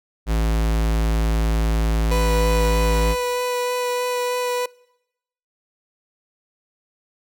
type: tone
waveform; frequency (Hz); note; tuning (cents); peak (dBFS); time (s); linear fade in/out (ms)
square; 55; A1; 0; -18; 0.26-3.16; 50
type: tone with vibrato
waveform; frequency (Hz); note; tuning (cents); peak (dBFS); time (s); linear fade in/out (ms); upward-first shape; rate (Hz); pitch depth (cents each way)
30% pulse; 493.9; B4; 0; -18; 2.11-4.66; 5; sine; 3.2; 9
effects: noise-tail reverb RT60 0.9 s tail -25 dB re dry